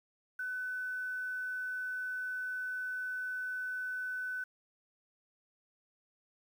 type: tone with quantisation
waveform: sine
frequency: 1504 Hz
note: F#6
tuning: 28 cents sharp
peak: -35 dBFS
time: 0.39-4.44 s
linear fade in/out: 5 ms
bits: 10
effects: none